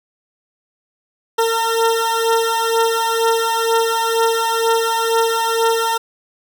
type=beating tone pair; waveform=20% pulse; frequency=454.7 / 456.8 Hz; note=A#4 / A#4; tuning=-43 / -35 cents; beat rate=2.1 Hz; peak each=-12 / -14 dBFS; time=1.38-5.98 s; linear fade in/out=10 ms; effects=none